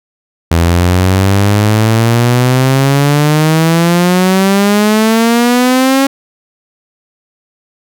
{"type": "exponential sweep", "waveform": "sawtooth", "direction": "up", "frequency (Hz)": [82.5, 274.7], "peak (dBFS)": -3, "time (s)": [0.51, 6.07], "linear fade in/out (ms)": 5, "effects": []}